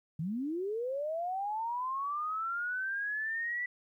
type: linear sweep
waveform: sine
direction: up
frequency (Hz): 146.83 to 1975.5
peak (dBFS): -32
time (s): 0.19-3.66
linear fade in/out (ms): 5
effects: 12-bit